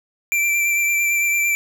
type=tone with vibrato; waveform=square; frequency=2349 Hz; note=D7; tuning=in tune; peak=-17 dBFS; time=0.32-1.55 s; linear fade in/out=0 ms; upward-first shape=sine; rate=8.9 Hz; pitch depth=18 cents each way; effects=none